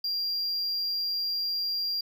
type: tone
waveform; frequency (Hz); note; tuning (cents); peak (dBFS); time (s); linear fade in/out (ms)
triangle; 4769; D8; +26; -26; 0.04-2.01; 5
effects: none